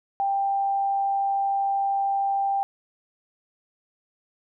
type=tone with amplitude modulation; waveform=sine; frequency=790 Hz; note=G5; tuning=13 cents sharp; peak=-20 dBFS; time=0.2-2.63 s; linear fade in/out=0 ms; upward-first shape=sine; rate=113 Hz; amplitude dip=25%; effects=none